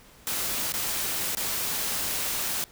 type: noise with dropouts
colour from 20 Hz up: white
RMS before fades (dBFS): -29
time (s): 0.27-2.64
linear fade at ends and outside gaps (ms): 0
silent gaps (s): 0.721-0.739 / 1.35-1.371
effects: pink hiss -53 dBFS RMS until 2.71 s